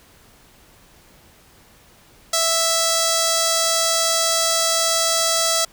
5% pulse tone with notch filter, 659.3 Hz, E5, in tune, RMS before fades -19 dBFS, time 2.33-5.65 s, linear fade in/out 5 ms, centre 2400 Hz, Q 1.2, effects pink hiss -51 dBFS RMS until 5.72 s

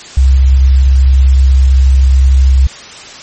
sine tone, 66.1 Hz, C2, 18 cents sharp, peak -3 dBFS, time 0.17-2.67 s, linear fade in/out 5 ms, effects white hiss -30 dBFS RMS until 3.22 s + MP3 32 kbps

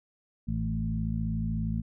harmonic tone with a mistuned harmonic, 55 Hz, A1, in tune, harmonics 1 / 2 / 3 / 4, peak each -33 / -33 / -33 / -33 dBFS, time 0.47-1.82 s, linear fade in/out 20 ms, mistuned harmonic 3, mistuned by -16 cents, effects none

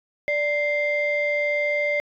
sine tone pair together, 587.3 / 2093 Hz, D5 / C7, 0 / 0 cents, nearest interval octave + minor seventh, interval 2200 cents, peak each -22 dBFS, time 0.28-2 s, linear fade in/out 0 ms, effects tanh soft clip ceiling -15 dBFS

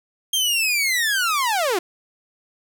sawtooth linear sweep, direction down, 3211 to 329.6 Hz, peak -15 dBFS, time 0.33-1.79 s, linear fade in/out 5 ms, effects none

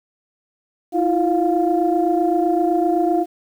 sine tone cluster, 322.1 / 349.9 / 704 Hz, E4 / F4 / F5, -40 / +3 / +14 cents, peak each -19 dBFS, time 0.92-3.26 s, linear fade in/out 50 ms, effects tanh soft clip ceiling -6 dBFS + 8-bit

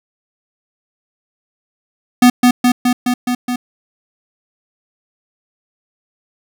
square tone with echo, 246.9 Hz, B3, in tune, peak -5 dBFS, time 2.22-2.3 s, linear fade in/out 5 ms, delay 210 ms, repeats 6, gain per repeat -2 dB, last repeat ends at 3.56 s, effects none

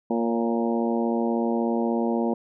harmonic tone with a mistuned harmonic, 116.54 Hz, A#2, in tune, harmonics 2 / 3 / 4 / 5 / 6 / 7 / 8, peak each -24 / -28 / -30 / -32 / -34 / -35 / -36 dBFS, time 0.1-2.34 s, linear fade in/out 5 ms, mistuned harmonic 5, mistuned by -38 cents, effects none

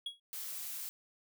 triangle tone with exponential decay, 3322 Hz, G#7, in tune, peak -32 dBFS, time 0.06-0.2 s, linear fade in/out 5 ms, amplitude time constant 29 ms
blue noise, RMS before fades -42 dBFS, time 0.33-0.89 s, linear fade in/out 0 ms
effects none

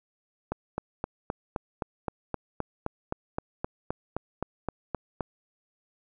click train, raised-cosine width 1 ms, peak -15 dBFS, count 19, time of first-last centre 0.52-5.207 s, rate 3.84 Hz, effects none

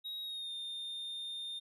triangle tone with pitch glide, 3800 to 3635 Hz, A#7 to A#7, +33 to -44 cents, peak -38 dBFS, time 0.04-1.6 s, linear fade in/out 20 ms, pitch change -77 cents, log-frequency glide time 0.22-0.52 s, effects none

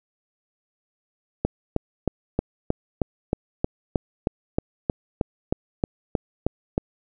click train, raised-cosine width 2 ms, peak -7 dBFS, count 18, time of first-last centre 1.45-6.779 s, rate 3.19 Hz, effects none

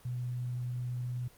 sine tone, 123.47 Hz, B2, in tune, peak -33 dBFS, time 0.05-1.28 s, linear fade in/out 5 ms, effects pink hiss -59 dBFS RMS until 1.37 s + Opus 24 kbps

